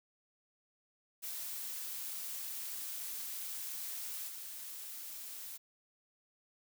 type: noise with level steps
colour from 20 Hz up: blue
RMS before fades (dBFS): -42 / -46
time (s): 1.22-5.58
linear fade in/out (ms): 20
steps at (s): 4.27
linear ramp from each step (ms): 20
effects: none